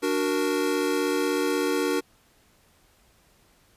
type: chord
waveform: square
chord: D augmented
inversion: none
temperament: equal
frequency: 293.7 / 370 / 466.2 Hz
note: D4 / F#4 / A#4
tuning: 0 / 0 / 0 cents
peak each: -28 dBFS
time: 0.02-2.01 s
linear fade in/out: 20 ms
effects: pink hiss -61 dBFS RMS until 3.76 s + resampled to 32000 Hz